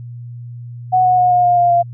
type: tone with pitch steps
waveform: sine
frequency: 740 / 731.9 / 723.9 / 716 / 708.2 / 700.5 / 692.8 Hz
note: F#5 / F#5 / F#5 / F5 / F5 / F5 / F5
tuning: 0 / -19 / -38 / +43 / +24 / +5 / -14 cents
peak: -9 dBFS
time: 0.92-1.83 s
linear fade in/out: 20 ms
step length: 130 ms
effects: added 120 Hz sine -28 dBFS peak until 1.93 s